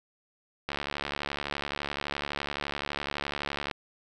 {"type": "click train", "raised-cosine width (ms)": 0.3, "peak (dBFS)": -15, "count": 218, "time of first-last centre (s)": [0.69, 3.712], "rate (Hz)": 71.8, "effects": []}